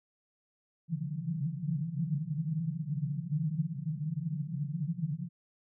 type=band-pass noise; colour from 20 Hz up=white; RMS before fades=-34 dBFS; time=0.88-5.29 s; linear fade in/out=50 ms; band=140 to 170 Hz; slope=96 dB/octave; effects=none